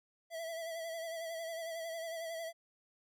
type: tone with vibrato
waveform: square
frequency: 659.3 Hz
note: E5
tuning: in tune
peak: -40 dBFS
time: 0.3-2.53 s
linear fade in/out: 50 ms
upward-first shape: sine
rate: 11 Hz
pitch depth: 40 cents each way
effects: none